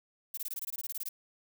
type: noise bursts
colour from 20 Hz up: violet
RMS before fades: -37 dBFS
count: 14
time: 0.34-1.089 s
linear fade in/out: 5 ms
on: 34 ms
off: 21 ms
effects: none